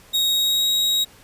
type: tone with pitch glide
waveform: 40% pulse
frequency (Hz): 3768 to 3801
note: A#7 to A#7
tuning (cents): +18 to +33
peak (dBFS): -16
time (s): 0.13-1.05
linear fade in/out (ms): 20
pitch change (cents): +15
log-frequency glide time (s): 0.27-0.67
effects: pink hiss -49 dBFS RMS until 1.23 s + resampled to 32000 Hz